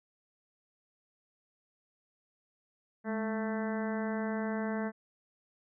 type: harmonic tone with a mistuned harmonic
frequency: 221.1 Hz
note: A3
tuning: 9 cents sharp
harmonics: 1 / 2 / 3 / 4 / 5 / 6 / 7 / 8 / 9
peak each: -33 / -39 / -40 / -44 / -47 / -50 / -45 / -47 / -50 dBFS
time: 3.04-4.92 s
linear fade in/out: 50 ms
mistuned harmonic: 1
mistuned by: -58 cents
effects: none